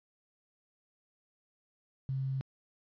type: tone with quantisation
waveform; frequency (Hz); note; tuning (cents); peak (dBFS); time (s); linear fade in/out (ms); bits
sine; 133.7; C3; +38; -31; 2.09-2.41; 0; 10
effects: resampled to 11025 Hz